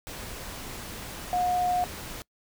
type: tone in noise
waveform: sine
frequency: 720 Hz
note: F#5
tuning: 47 cents flat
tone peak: -23 dBFS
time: 1.33-1.84 s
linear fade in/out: 0 ms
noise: pink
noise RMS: -39 dBFS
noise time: 0.07-2.22 s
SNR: +13 dB
effects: noise-tail reverb RT60 0.1 s tail -23 dB re dry